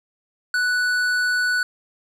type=tone with tanh clipping; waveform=triangle; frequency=1482 Hz; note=F#6; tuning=2 cents sharp; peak=-20 dBFS; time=0.54-1.63 s; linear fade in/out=2 ms; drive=16 dB; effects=none